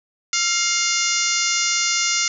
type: harmonic tone with a mistuned harmonic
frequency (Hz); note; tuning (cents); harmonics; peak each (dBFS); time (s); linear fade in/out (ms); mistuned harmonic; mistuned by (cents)
707; F5; +21; 2 / 3 / 4 / 5 / 6 / 7 / 8 / 9 / 10; -28 / -24 / -28 / -30 / -29 / -27 / -25 / -25 / -28; 0.33-2.28; 2; 2; -48
effects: none